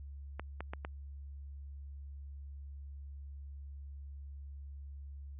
clicks, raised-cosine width 0.5 ms, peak -25 dBFS, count 4, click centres 0.396 / 0.606 / 0.735 / 0.849 s, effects added 70 Hz sine -44 dBFS peak until 5.39 s + resampled to 8000 Hz

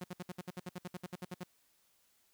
sawtooth tone bursts, 180.2 Hz, F#3, 45 cents flat, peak -36 dBFS, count 16, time 0.01-1.436 s, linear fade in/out 5 ms, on 31 ms, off 62 ms, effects white hiss -72 dBFS RMS until 2.33 s

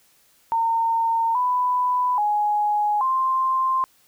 sine tone with pitch steps, 913 / 995 / 835 / 1048 Hz, A#5 / B5 / G#5 / C6, -36 / +13 / +9 / +2 cents, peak -18 dBFS, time 0.52-3.84 s, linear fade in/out 0 ms, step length 830 ms, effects white hiss -59 dBFS RMS until 4.07 s

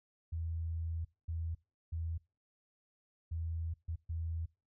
sine tone bursts at uneven times, 82.3 Hz, E2, 2 cents flat, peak -35 dBFS, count 6, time 0.32-1.05 / 1.28-1.55 / 1.92-2.18 / 3.31-3.74 / 3.88-3.96 / 4.09-4.46 s, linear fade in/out 10 ms, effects noise-tail reverb RT60 0.3 s tail -24 dB re dry

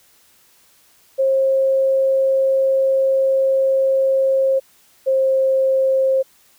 sine tone pair in turn, 535 / 531 Hz, C5 / C5, +38 / +25 cents, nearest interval unison, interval 13 cents, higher first, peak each -13 dBFS, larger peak neither, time 1.18-4.6 / 5.06-6.23 s, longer first, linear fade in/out 20 ms, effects white hiss -54 dBFS RMS until 6.58 s

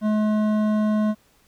triangle tone with hard clipping, 213.4 Hz, G#3, 47 cents sharp, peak -20 dBFS, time 0.01-1.15 s, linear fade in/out 50 ms, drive 15 dB, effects pink hiss -60 dBFS RMS until 1.47 s

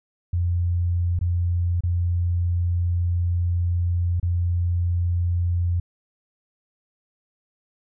sine tone with dropouts, 87.31 Hz, F2, in tune, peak -19 dBFS, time 0.33-5.8 s, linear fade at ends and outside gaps 5 ms, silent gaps 1.191-1.211 / 1.807-1.835 / 4.199-4.228 s, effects none

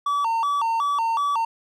triangle tone with vibrato, 1022 Hz, C6, 41 cents flat, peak -18 dBFS, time 0.06-1.45 s, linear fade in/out 5 ms, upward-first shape square, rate 2.7 Hz, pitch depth 200 cents each way, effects none

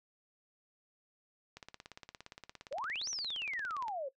click train, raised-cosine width 0.2 ms, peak -30 dBFS, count 41, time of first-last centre 1.57-3.882 s, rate 17.3 Hz
sine exponential two-way sweep, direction up then down, 501 to 6230 to 517 Hz, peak -36 dBFS, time 2.71-4.09 s, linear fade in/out 10 ms, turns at 3.09 s
effects noise-tail reverb RT60 0.1 s tail -19 dB re dry

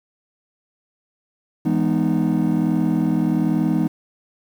triangle chord, E major seventh, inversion none, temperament just, 164.81 / 206 / 247.2 / 309 Hz, E3 / G#3 / B3 / D#4, 0 / -14 / +2 / -12 cents, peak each -19 dBFS, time 1.65-3.88 s, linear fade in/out 10 ms, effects tanh soft clip ceiling -10 dBFS + 8-bit

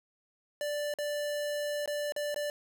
square tone with dropouts, 587.3 Hz, D5, in tune, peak -32 dBFS, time 0.61-2.5 s, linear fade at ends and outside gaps 1 ms, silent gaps 0.939-0.986 / 1.859-1.876 / 2.122-2.163 / 2.344-2.361 s, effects none

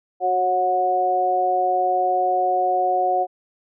sine tone cluster, 368.6 / 549 / 730 Hz, F#4 / C#5 / F#5, -7 / -17 / -24 cents, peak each -26 / -25 / -18 dBFS, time 0.2-3.27 s, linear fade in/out 50 ms, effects none

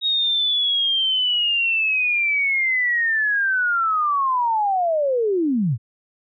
sine linear sweep, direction down, 3778 to 100 Hz, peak -17 dBFS, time 0.01-5.78 s, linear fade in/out 50 ms, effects none

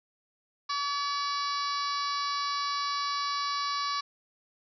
harmonic tone, 570 Hz, C#5, 48 cents sharp, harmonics 2 / 3 / 4 / 5 / 6 / 7 / 8 / 9 / 10, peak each -30 / -42 / -42 / -47 / -47 / -38 / -39 / -40 / -46 dBFS, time 0.69-4.01 s, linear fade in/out 10 ms, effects none

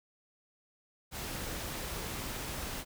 pink noise, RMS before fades -39 dBFS, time 1.11-2.85 s, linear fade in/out 50 ms, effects none

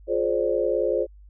sine chord, D half-diminished seventh, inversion first, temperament just, 352.4 / 422.9 / 528.6 / 587.3 Hz, F4 / Ab4 / C5 / D5, +16 / +31 / +18 / 0 cents, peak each -27 / -26 / -24 / -28 dBFS, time 0.07-1.07 s, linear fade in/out 50 ms, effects added 50 Hz sine -45 dBFS peak until 1.29 s

